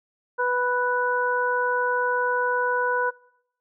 harmonic tone, 493.9 Hz, B4, in tune, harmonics 1 / 2 / 3, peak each -25 / -25 / -25 dBFS, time 0.38-3.11 s, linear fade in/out 20 ms, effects noise-tail reverb RT60 0.8 s tail -24 dB re dry

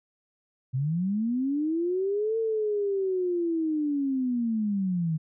sine linear two-way sweep, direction up then down, 123.3 to 453.5 to 154.2 Hz, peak -24 dBFS, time 0.73-5.18 s, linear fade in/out 20 ms, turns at 2.38 s, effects none

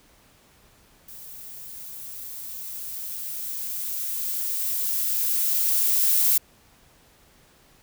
violet noise with level ramp, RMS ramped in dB -42 to -19 dBFS, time 1.08-6.38 s, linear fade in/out 5 ms, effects pink hiss -57 dBFS RMS until 7.82 s

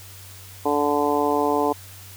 harmonic tone, 145.8 Hz, D3, 12 cents flat, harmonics 2 / 3 / 4 / 5 / 6 / 7, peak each -25 / -23 / -28 / -26 / -25 / -27 dBFS, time 0.65-1.73 s, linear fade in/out 10 ms, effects added 95 Hz sine -43 dBFS peak until 2.16 s + white hiss -44 dBFS RMS until 2.16 s

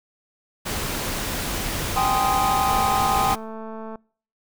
pink noise, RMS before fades -27 dBFS, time 0.65-3.36 s, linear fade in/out 20 ms
triangle chord, Ab major seventh, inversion third, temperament just, 778.7 / 830.6 / 1038.3 / 1245.9 Hz, G5 / Ab5 / C6 / Eb6, -12 / 0 / -14 / +2 cents, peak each -20 / -24 / -24 / -24 dBFS, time 1.96-3.35 s, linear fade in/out 10 ms
click train, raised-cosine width 1 ms, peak -23 dBFS, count 281, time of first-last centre 2.69-3.957 s, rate 221 Hz
effects noise-tail reverb RT60 0.5 s tail -26 dB re dry

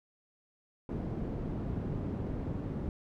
white low-pass noise, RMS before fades -36 dBFS, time 0.89-2.89 s, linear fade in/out 2 ms, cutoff 240 Hz, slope 12 dB/octave, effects none

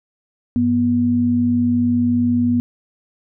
sine tone pair together, 99.98 / 242.8 Hz, G2 / B3, +35 / -29 cents, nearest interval octave + minor third, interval 1536 cents, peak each -23 / -14 dBFS, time 0.56-2.6 s, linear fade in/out 0 ms, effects none

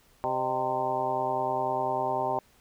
harmonic tone with a mistuned harmonic, 130 Hz, C3, 11 cents flat, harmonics 1 / 2 / 3 / 4 / 5 / 6 / 7 / 8, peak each -42 / -41 / -35 / -39 / -32 / -31 / -31 / -37 dBFS, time 0.24-2.39 s, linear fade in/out 0 ms, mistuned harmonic 5, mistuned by -93 cents, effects pink hiss -62 dBFS RMS until 2.6 s

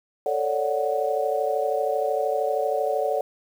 sine chord, D major seventh, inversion second, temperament equal with one note detuned, 442.3 / 554.4 / 587.3 / 740 Hz, A4 / C#5 / D5 / F#5, +9 / 0 / 0 / 0 cents, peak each -27 dBFS, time 0.26-3.21 s, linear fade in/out 2 ms, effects 8-bit

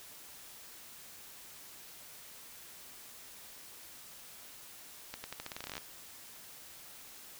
accelerating click train, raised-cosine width 0.2 ms, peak -23 dBFS, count 16, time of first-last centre 5.14-5.78 s, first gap 100 ms, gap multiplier 0.86, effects white hiss -52 dBFS RMS until 7.39 s

